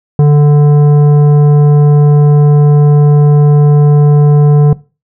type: tone with tanh clipping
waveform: triangle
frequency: 146.83 Hz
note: D3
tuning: in tune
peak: -4 dBFS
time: 0.19-4.73 s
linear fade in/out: 2 ms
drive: 15 dB
effects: noise-tail reverb RT60 0.3 s tail -20 dB re dry